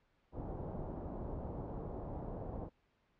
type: low-pass noise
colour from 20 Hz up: pink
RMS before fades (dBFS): -43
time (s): 0.32-2.7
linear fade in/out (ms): 50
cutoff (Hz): 820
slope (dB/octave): 24
effects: pink hiss -75 dBFS RMS until 3.19 s + low-pass 3000 Hz 12 dB/octave